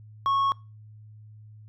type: tone with tanh clipping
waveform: triangle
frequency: 1100 Hz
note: C#6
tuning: 14 cents flat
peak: -22 dBFS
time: 0.26-0.52 s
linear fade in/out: 0 ms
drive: 9 dB
effects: noise-tail reverb RT60 0.3 s tail -25 dB re dry + added 107 Hz sine -45 dBFS peak until 1.68 s